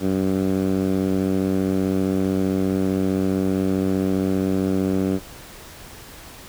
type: tone with band-pass filter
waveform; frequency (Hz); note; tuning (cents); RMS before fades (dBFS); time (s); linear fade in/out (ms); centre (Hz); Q
10% pulse; 95.3; G2; -48; -21; 0-5.2; 50; 240; 1.2
effects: pink hiss -41 dBFS RMS until 6.48 s